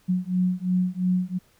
sine beating tone pair, 180.9 / 183.8 Hz, F#3 / F#3, -39 / -11 cents, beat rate 2.9 Hz, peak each -24 dBFS, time 0.08-1.39 s, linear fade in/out 20 ms, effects pink hiss -61 dBFS RMS until 1.59 s

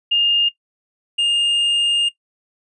sine / triangle tone pair in turn, 2824 / 2824 Hz, F7 / F7, +19 / +19 cents, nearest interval unison, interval 0 cents, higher neither, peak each -13 dBFS, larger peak neither, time 0.11-0.49 / 1.18-2.09 s, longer second, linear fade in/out 10 ms, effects noise-tail reverb RT60 0.1 s tail -17 dB re dry + resampled to 24000 Hz

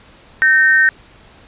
sine tone pair together, 1545 / 1839.7 Hz, G6 / A#6, -26 / -23 cents, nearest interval minor third, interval 303 cents, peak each -11 dBFS, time 0.42-0.89 s, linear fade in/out 0 ms, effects pink hiss -45 dBFS RMS until 1.47 s + resampled to 8000 Hz

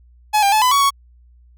45% pulse tone with pitch steps, 849 / 798 / 862 / 1004 / 1123 / 1113 Hz, G#5 / G5 / A5 / B5 / C#6 / C#6, +38 / +31 / -36 / +28 / +22 / +7 cents, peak -12 dBFS, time 0.33-0.906 s, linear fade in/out 20 ms, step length 96 ms, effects added 60 Hz sine -46 dBFS peak until 1.57 s

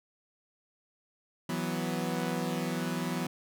sawtooth chord, E suspended second, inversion none, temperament equal, 164.81 / 185 / 246.9 Hz, E3 / F#3 / B3, 0 / 0 / 0 cents, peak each -31 dBFS, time 1.49-3.27 s, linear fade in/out 5 ms, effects none

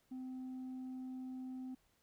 sine tone, 257.5 Hz, C4, 28 cents flat, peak -40 dBFS, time 0.11-1.75 s, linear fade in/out 10 ms, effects tanh soft clip ceiling -42 dBFS + pink hiss -75 dBFS RMS until 2.02 s

